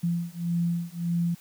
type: beating tone pair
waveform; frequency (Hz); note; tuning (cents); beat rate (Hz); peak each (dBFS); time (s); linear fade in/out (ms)
sine; 170.3 / 172; F3 / F3; -43 / -26; 1.7; -28; 0.03-1.35; 10
effects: white hiss -54 dBFS RMS until 1.4 s